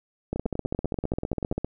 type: two click trains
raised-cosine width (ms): 2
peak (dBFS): -14 / -16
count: 21 / 13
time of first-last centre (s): 0.33-1.646 / 0.36-1.525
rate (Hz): 15.2 / 10.3
effects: none